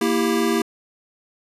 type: chord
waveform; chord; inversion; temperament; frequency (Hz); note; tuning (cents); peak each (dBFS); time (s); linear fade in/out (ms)
square; E diminished; second; equal with one note detuned; 233.1 / 329.6 / 395.6; Bb3 / E4 / G4; 0 / 0 / +16; -23; 0.01-0.62; 5
effects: resampled to 32000 Hz